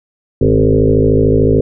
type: tone with frequency modulation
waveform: sine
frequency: 262.4 Hz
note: C4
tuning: 5 cents sharp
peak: -7 dBFS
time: 0.41-1.61 s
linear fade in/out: 5 ms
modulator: 53.6 Hz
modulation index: 4.1
effects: none